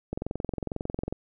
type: click train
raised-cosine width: 2 ms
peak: -17 dBFS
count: 23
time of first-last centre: 0.13-1.125 s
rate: 22.1 Hz
effects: none